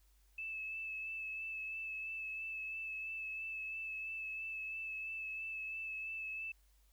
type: tone with vibrato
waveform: sine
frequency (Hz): 2617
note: E7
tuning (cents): -13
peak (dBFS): -40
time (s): 0.38-6.52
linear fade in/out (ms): 5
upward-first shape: sine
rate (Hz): 3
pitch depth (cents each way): 19
effects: added 50 Hz sine -66 dBFS peak until 6.92 s + white hiss -75 dBFS RMS until 6.92 s